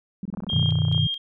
sine tone bursts, 193.4 Hz, G3, 23 cents flat, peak -27 dBFS, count 9, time 0.23-0.638 s, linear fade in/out 2 ms, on 24 ms, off 24 ms
click train, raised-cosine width 1 ms, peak -25 dBFS, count 21, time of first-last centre 0.34-0.979 s, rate 31.3 Hz
sine tone with tremolo, 3218 Hz, G7, 45 cents sharp, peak -24 dBFS, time 0.49-1.18 s, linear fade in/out 5 ms, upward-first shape square, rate 2.3 Hz, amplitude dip 60%
sine chord, G augmented, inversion none, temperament equal, 98 / 123.47 / 155.56 Hz, G2 / B2 / D#3, 0 / 0 / 0 cents, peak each -24 / -24 / -22 dBFS, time 0.53-1.07 s, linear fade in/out 5 ms
effects none

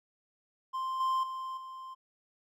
triangle tone with level steps, 1046.5 Hz, C6, in tune, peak -30 / -25 / -34 / -40 dBFS, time 0.73-1.95 s, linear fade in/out 20 ms, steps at 1 / 1.23 / 1.57 s, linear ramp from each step 5 ms, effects none

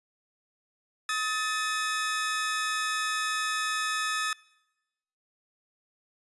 sawtooth tone pair together, 1269 / 1760 Hz, D#6 / A6, +34 / 0 cents, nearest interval tritone, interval 566 cents, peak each -26 / -27 dBFS, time 1.09-4.33 s, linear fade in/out 2 ms, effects noise-tail reverb RT60 1.0 s tail -24 dB re dry + resampled to 24000 Hz

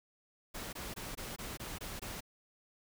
pink noise bursts, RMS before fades -43 dBFS, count 8, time 0.54-2.207 s, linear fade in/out 10 ms, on 190 ms, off 21 ms, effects none

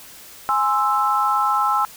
sine chord, Ab augmented, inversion none, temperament equal, 830.6 / 1046.5 / 1318.5 Hz, Ab5 / C6 / E6, 0 / 0 / 0 cents, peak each -21 / -22 / -19 dBFS, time 0.49-1.85 s, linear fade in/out 0 ms, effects white hiss -42 dBFS RMS until 1.96 s

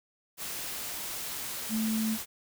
sine tone in noise, 220.2 Hz, A3, 2 cents sharp, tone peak -27 dBFS, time 1.69-2.18 s, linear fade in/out 50 ms, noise white, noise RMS -37 dBFS, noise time 0.37-2.26 s, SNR +7 dB, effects none

